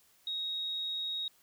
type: tone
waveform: sine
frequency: 3770 Hz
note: A#7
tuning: 19 cents sharp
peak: -33 dBFS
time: 0.27-1.28 s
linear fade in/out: 2 ms
effects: white hiss -66 dBFS RMS until 1.42 s